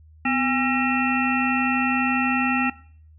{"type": "harmonic tone with a mistuned harmonic", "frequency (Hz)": 269.4, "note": "C#4", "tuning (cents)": -49, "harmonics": [1, 3, 5, 7, 9, 10], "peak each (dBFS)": [-23, -27, -28, -28, -32, -27], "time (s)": [0.25, 2.7], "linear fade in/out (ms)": 5, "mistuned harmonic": 1, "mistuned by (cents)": -110, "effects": ["noise-tail reverb RT60 0.5 s tail -19 dB re dry", "added 78 Hz sine -47 dBFS peak until 3.18 s"]}